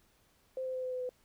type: tone with pitch steps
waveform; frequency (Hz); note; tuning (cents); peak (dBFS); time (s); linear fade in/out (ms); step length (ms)
sine; 520 / 516.4 / 512.8 / 509.3 / 505.8 / 502.3; C5 / C5 / C5 / C5 / B4 / B4; -11 / -23 / -35 / -47 / +41 / +29; -34; 0.57-1.092; 2; 87
effects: pink hiss -69 dBFS RMS until 1.24 s